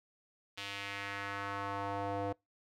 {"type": "tone with band-pass filter sweep", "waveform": "square", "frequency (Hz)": 100, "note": "G2", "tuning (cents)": 35, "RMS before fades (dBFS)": -39, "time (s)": [0.57, 2.33], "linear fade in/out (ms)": 10, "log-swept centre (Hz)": [3200, 580], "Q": 1.7, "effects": ["noise-tail reverb RT60 0.2 s tail -25 dB re dry"]}